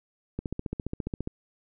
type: click train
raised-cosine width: 3 ms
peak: -18 dBFS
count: 14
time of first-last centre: 0.39-1.274 s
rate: 14.7 Hz
effects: none

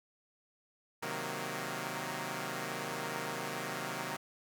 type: chord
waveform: 5% pulse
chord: C half-diminished seventh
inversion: none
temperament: equal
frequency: 130.81 / 155.56 / 185 / 233.1 Hz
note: C3 / Eb3 / Gb3 / Bb3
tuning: 0 / 0 / 0 / 0 cents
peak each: -31 dBFS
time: 1.02-4.17 s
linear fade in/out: 10 ms
effects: none

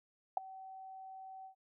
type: tone with ADSR envelope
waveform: sine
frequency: 763 Hz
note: G5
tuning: 47 cents flat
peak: -25 dBFS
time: 0.37-1.55 s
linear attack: 3 ms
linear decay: 9 ms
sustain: -22 dB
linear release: 100 ms
effects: none

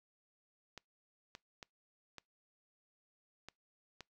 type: clicks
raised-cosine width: 0.2 ms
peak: -30 dBFS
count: 6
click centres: 0.777 / 1.351 / 1.628 / 2.183 / 3.486 / 4.007 s
effects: noise-tail reverb RT60 0.2 s tail -26 dB re dry

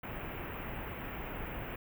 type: band-stop noise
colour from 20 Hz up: pink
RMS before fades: -41 dBFS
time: 0.03-1.76 s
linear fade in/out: 5 ms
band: 2800 to 15000 Hz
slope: 48 dB/octave
effects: none

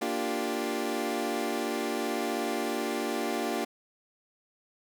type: chord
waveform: 25% pulse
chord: G minor seventh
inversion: first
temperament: equal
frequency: 233.1 / 293.7 / 349.2 / 392 Hz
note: Bb3 / D4 / F4 / G4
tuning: 0 / 0 / 0 / 0 cents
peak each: -31 dBFS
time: 0.01-3.65 s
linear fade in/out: 10 ms
effects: none

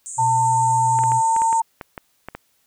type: band-pass noise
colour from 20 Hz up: white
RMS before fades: -33 dBFS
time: 0.06-1.6 s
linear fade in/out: 0 ms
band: 6800 to 8700 Hz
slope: 96 dB/octave
type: tone with vibrato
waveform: sine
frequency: 121.8 Hz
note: B2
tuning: 24 cents flat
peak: -24 dBFS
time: 0.17-1.22 s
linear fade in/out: 50 ms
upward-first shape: sine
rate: 9.5 Hz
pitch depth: 12 cents each way
type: tone with pitch glide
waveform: sine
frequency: 897 to 903.8 Hz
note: A5 to A5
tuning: +33 to +46 cents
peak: -15 dBFS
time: 0.18-1.62 s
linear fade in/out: 10 ms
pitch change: +13 cents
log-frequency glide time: 1.19-1.35 s
type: clicks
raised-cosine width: 0.5 ms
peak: -16 dBFS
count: 10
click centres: 0.989 / 1.037 / 1.119 / 1.364 / 1.419 / 1.528 / 1.812 / 1.978 / 2.286 / 2.35 s
effects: white hiss -64 dBFS RMS until 2.66 s

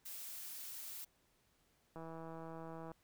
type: noise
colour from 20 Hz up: blue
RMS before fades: -48 dBFS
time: 0.05-1.05 s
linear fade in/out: 10 ms
type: click train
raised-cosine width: 1 ms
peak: -36 dBFS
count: 157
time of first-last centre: 1.96-2.917 s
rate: 163 Hz
effects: pink hiss -75 dBFS RMS until 3.03 s

